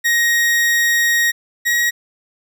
40% pulse tone pair in turn, 1880 / 1898.6 Hz, A#6 / A#6, +14 / +31 cents, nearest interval unison, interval 17 cents, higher second, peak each -12 / -13 dBFS, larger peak first, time 0.04-1.32 / 1.65-1.91 s, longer first, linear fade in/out 20 ms, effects none

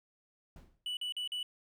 brown noise with exponential decay, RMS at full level -47 dBFS, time 0.56-0.86 s, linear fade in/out 2 ms, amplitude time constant 64 ms
triangle tone bursts, 2960 Hz, F#7, in tune, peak -33 dBFS, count 4, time 0.86-1.429 s, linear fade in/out 2 ms, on 110 ms, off 43 ms
effects none

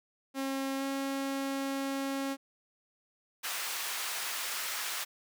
sawtooth tone with pitch glide, 270 to 273 Hz, C#4 to C#4, -45 to -26 cents, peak -28 dBFS, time 0.34-2.37 s, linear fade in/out 50 ms, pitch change +19 cents, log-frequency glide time 0.77-0.83 s
pink high-pass noise, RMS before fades -36 dBFS, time 3.43-5.05 s, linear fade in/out 20 ms, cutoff 1200 Hz, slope 12 dB/octave
effects none

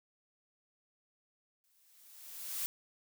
blue noise with exponential growth, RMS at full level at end -35 dBFS, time 1.64-2.66 s, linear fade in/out 0 ms, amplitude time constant 220 ms, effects none

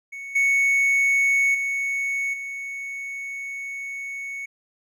triangle tone with level steps, 2217 Hz, C#7, in tune, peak -31 / -15 / -21 / -28 dBFS, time 0.12-4.46 s, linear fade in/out 10 ms, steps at 0.35 / 1.54 / 2.33 s, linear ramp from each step 10 ms, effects none

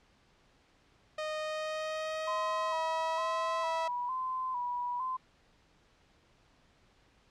sawtooth tone with pitch glide, 618 to 653.2 Hz, D#5 to E5, -12 to -16 cents, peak -30 dBFS, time 1.18-3.88 s, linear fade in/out 5 ms, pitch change +96 cents, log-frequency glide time 1.4-3.65 s
sine tone with vibrato, 1003 Hz, B5, 26 cents sharp, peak -32 dBFS, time 2.27-5.17 s, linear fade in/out 10 ms, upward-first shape square, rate 1.1 Hz, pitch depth 48 cents each way
effects pink hiss -66 dBFS RMS until 7.3 s + low-pass 5000 Hz 12 dB/octave

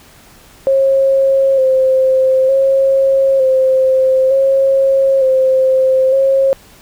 sine tone with vibrato, 532 Hz, C5, 29 cents sharp, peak -8 dBFS, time 0.67-6.53 s, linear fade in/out 0 ms, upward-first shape square, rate 0.55 Hz, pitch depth 26 cents each way, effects pink hiss -43 dBFS RMS until 6.81 s

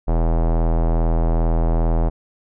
square tone with low-pass filter, 41.2 Hz, E1, in tune, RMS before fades -17 dBFS, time 0.07-2.1 s, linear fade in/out 20 ms, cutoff 750 Hz, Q 1.9, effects none

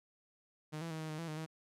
sawtooth tone with pitch steps, 153.6 / 166.3 / 158.7 / 157.4 / 154.3 / 166.6 / 154.1 / 159.1 Hz, D#3 / E3 / D#3 / D#3 / D#3 / E3 / D#3 / D#3, -22 / +16 / +35 / +20 / -14 / +19 / -16 / +39 cents, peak -36 dBFS, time 0.72-1.464 s, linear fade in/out 20 ms, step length 93 ms, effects low-pass 11000 Hz 12 dB/octave

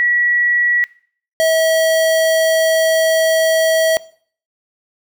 sine / square tone pair in turn, 1933 / 645.1 Hz, B6 / E5, -38 / -38 cents, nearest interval octave + perfect fifth, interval 1900 cents, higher first, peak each -12 dBFS, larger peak neither, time 0-0.84 / 1.4-3.97 s, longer second, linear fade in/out 0 ms, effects noise-tail reverb RT60 0.5 s tail -20 dB re dry

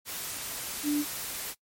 sine tone in noise, 293.7 Hz, D4, in tune, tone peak -24 dBFS, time 0.83-1.05 s, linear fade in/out 50 ms, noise white, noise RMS -36 dBFS, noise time 0.05-1.55 s, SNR +9 dB, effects noise-tail reverb RT60 0.1 s tail -22 dB re dry + MP3 64 kbps

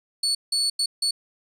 35% pulse tone bursts at uneven times, 4435 Hz, C#8, in tune, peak -19 dBFS, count 4, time 0.23-0.35 / 0.52-0.7 / 0.79-0.86 / 1.02-1.11 s, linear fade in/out 5 ms, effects resampled to 32000 Hz + 10-bit

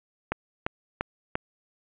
click train, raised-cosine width 0.5 ms, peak -11 dBFS, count 4, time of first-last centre 0.32-1.354 s, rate 2.9 Hz, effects resampled to 8000 Hz + 7-bit

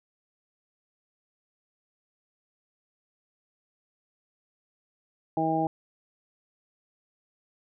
harmonic tone, 160.6 Hz, E3, 45 cents flat, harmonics 1 / 2 / 3 / 4 / 5, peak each -33 / -28 / -36 / -31 / -27 dBFS, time 5.37-5.67 s, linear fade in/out 2 ms, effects none

